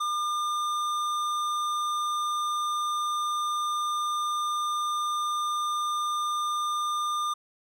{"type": "tone with tanh clipping", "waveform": "sine", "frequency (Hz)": 1204, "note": "D6", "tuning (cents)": 43, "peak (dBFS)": -28, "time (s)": [0, 7.34], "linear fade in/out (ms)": 10, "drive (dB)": 15, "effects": []}